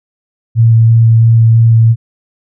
sine tone with vibrato, 114.1 Hz, A#2, 37 cents flat, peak -3 dBFS, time 0.55-1.96 s, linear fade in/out 50 ms, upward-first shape square, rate 3 Hz, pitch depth 9 cents each way, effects none

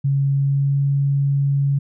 sine tone with pitch glide, 138.59 to 139.8 Hz, C#3 to C#3, 0 to +15 cents, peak -15 dBFS, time 0.04-1.79 s, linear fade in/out 10 ms, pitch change +15 cents, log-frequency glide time 0.33-0.79 s, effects none

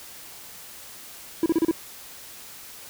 triangle tone bursts, 328 Hz, E4, 9 cents flat, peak -15 dBFS, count 5, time 1.43-1.712 s, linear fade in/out 2 ms, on 30 ms, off 33 ms, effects white hiss -43 dBFS RMS until 2.89 s

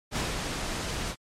pink noise with ADSR envelope, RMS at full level -28 dBFS, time 0.11-1.16 s, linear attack 56 ms, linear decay 160 ms, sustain -4 dB, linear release 57 ms, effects low-pass 8000 Hz 12 dB/octave + MP3 64 kbps

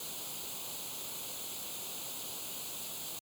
white noise with comb filter, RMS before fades -41 dBFS, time 0-3.19 s, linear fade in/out 2 ms, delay 0.27 ms, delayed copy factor +0.75, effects high-pass 100 Hz 12 dB/octave + MP3 96 kbps

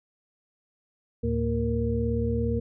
sine tone cluster, 74.1 / 111.3 / 230.3 / 467.3 Hz, D2 / A2 / A#3 / A#4, +16 / +20 / -21 / +4 cents, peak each -29 dBFS, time 1.23-2.6 s, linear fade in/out 10 ms, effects none

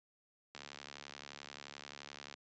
click train, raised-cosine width 0.2 ms, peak -29 dBFS, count 129, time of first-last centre 0.55-2.34 s, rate 71.5 Hz, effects high-pass 150 Hz 12 dB/octave + resampled to 16000 Hz

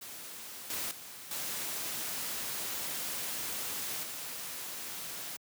white noise with level steps, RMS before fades -45 / -36 / -47 / -37 / -41 dBFS, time 0.01-5.37 s, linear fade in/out 10 ms, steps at 0.7 / 0.91 / 1.31 / 4.03 s, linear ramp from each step 2 ms, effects high-pass 100 Hz 12 dB/octave

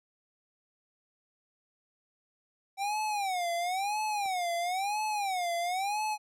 square tone with vibrato, 767 Hz, G5, 38 cents flat, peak -30 dBFS, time 2.77-6.18 s, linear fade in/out 50 ms, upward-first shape sine, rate 0.99 Hz, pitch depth 200 cents each way
click, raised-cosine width 1 ms, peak -37 dBFS, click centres 4.259 s
effects low-pass 12000 Hz 12 dB/octave

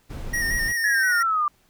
brown noise, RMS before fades -31 dBFS, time 0.09-0.73 s, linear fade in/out 20 ms
square tone with vibrato, 1861 Hz, A#6, 3 cents flat, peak -23 dBFS, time 0.33-1.23 s, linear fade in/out 10 ms, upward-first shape square, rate 5.7 Hz, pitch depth 32 cents each way
sine exponential sweep, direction down, 1726 to 1174.7 Hz, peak -19 dBFS, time 0.84-1.48 s, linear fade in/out 2 ms
effects pink hiss -62 dBFS RMS until 1.69 s

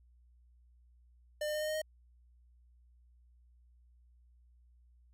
square tone with pitch steps, 600 / 604.5 / 609.1 / 613.7 / 618.3 / 623 Hz, D5 / D5 / D#5 / D#5 / D#5 / D#5, +37 / +50 / -37 / -24 / -11 / +2 cents, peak -34 dBFS, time 1.41-1.818 s, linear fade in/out 5 ms, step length 68 ms, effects added 60 Hz sine -61 dBFS peak until 5.13 s

